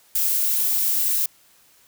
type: noise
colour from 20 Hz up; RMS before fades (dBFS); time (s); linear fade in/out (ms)
violet; -21; 0.15-1.26; 5
effects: white hiss -56 dBFS RMS until 1.87 s